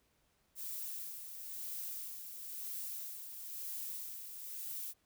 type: noise with tremolo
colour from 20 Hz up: violet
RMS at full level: -42 dBFS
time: 0.55-4.94 s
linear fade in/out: 50 ms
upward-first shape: sine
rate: 1 Hz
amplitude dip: 50%
effects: pink hiss -75 dBFS RMS until 5.05 s